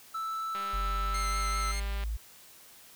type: tone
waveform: triangle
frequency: 1318.5 Hz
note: E6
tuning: in tune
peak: -30 dBFS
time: 0.14-1.72 s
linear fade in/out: 10 ms
type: click train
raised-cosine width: 0.3 ms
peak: -27 dBFS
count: 297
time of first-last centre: 0.55-2.037 s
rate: 199 Hz
type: exponential sweep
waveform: sine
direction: up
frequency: 45.75 to 55.3 Hz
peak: -30 dBFS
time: 0.73-2.17 s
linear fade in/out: 10 ms
type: tone with vibrato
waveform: 15% pulse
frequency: 2101 Hz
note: C7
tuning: 7 cents sharp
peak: -30 dBFS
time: 1.14-1.8 s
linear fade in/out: 5 ms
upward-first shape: sine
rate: 5.1 Hz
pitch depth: 21 cents each way
effects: white hiss -54 dBFS RMS until 2.95 s